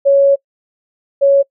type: tone pair in turn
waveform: sine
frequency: 556 / 556 Hz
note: C#5 / C#5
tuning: +5 / +5 cents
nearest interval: unison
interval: 0 cents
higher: neither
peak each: -6 dBFS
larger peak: neither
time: 0.05-0.36 / 1.21-1.43 s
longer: first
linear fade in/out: 20 ms
effects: noise-tail reverb RT60 0.1 s tail -24 dB re dry